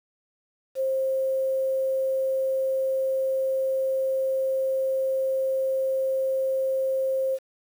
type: tone with quantisation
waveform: sine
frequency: 530 Hz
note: C5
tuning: 22 cents sharp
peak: -22 dBFS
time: 0.75-7.39 s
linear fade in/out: 50 ms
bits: 8
effects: none